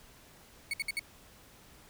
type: tone bursts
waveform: 35% pulse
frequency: 2217 Hz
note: C#7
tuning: in tune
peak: -29 dBFS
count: 4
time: 0.71-0.994 s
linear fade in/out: 2 ms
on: 26 ms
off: 60 ms
effects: pink hiss -57 dBFS RMS until 1.89 s